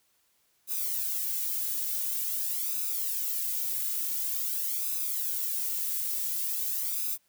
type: noise with flanger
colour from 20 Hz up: violet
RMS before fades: -31 dBFS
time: 0.67-7.18 s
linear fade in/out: 50 ms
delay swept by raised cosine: 0.79 to 2.39 ms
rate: 0.47 Hz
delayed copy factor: +0.9
effects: white hiss -70 dBFS RMS until 7.28 s